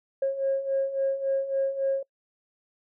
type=beating tone pair; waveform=sine; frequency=540 / 543.6 Hz; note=C#5 / C#5; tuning=-45 / -34 cents; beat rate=3.6 Hz; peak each=-29 / -24 dBFS; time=0.22-2.03 s; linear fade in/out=5 ms; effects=noise-tail reverb RT60 0.1 s tail -26 dB re dry + tanh soft clip ceiling -18 dBFS